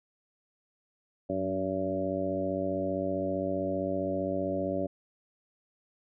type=harmonic tone with a mistuned harmonic; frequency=95.3 Hz; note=G2; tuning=48 cents flat; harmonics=1 / 2 / 3 / 4 / 5 / 6 / 7; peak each=-41 / -37 / -34 / -37 / -43 / -32 / -38 dBFS; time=1.29-4.87 s; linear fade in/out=10 ms; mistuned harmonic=2; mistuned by=-21 cents; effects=none